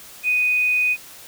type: tone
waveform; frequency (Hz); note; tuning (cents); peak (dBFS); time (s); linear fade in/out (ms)
sine; 2489; D#7; 0; -16; 0.23-0.97; 50
effects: white hiss -42 dBFS RMS until 1.27 s